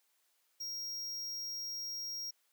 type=tone; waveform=square; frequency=5600 Hz; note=F8; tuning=4 cents sharp; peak=-39 dBFS; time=0.6-2.31 s; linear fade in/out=10 ms; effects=white hiss -75 dBFS RMS until 2.52 s + high-pass 400 Hz 12 dB/octave